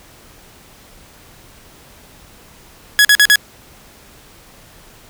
sawtooth tone bursts, 1678 Hz, G#6, 17 cents sharp, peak -3 dBFS, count 4, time 2.99-3.357 s, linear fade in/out 0 ms, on 58 ms, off 45 ms, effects pink hiss -44 dBFS RMS until 5.09 s

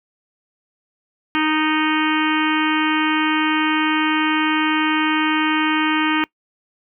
harmonic tone with a mistuned harmonic, 310 Hz, D#4, 6 cents flat, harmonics 1 / 3 / 4 / 5 / 6 / 7 / 8 / 9 / 10, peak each -19 / -24 / -25 / -26 / -27 / -27 / -28 / -29 / -29 dBFS, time 1.35-6.24 s, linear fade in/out 0 ms, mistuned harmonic 7, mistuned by +25 cents, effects noise-tail reverb RT60 0.1 s tail -24 dB re dry

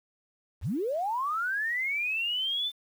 sine linear sweep, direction up, 43.65 to 3579 Hz, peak -27 dBFS, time 0.61-2.72 s, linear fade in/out 50 ms, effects 9-bit

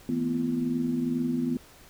sine tone cluster, 162.3 / 227 / 249.3 / 339.2 Hz, E3 / A#3 / B3 / E4, -27 / -46 / +16 / +50 cents, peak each -35 / -34 / -26 / -35 dBFS, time 0.09-1.57 s, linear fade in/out 2 ms, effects pink hiss -53 dBFS RMS until 1.89 s

